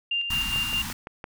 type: tone with tremolo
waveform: sine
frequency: 2794 Hz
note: F7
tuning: in tune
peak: -23 dBFS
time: 0.11-0.82 s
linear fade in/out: 5 ms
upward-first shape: square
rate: 4.8 Hz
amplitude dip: 45%
type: band-stop noise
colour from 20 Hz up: pink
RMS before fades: -33 dBFS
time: 0.3-0.93 s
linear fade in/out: 5 ms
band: 280 to 850 Hz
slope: 48 dB/octave
type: click train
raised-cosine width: 0.5 ms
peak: -21 dBFS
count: 5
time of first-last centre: 0.56-1.241 s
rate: 5.87 Hz
effects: none